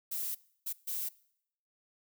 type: noise bursts at uneven times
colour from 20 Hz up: violet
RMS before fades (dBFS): -36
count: 3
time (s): 0.11-0.35 / 0.66-0.73 / 0.87-1.09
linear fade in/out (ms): 10
effects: noise-tail reverb RT60 0.7 s tail -22 dB re dry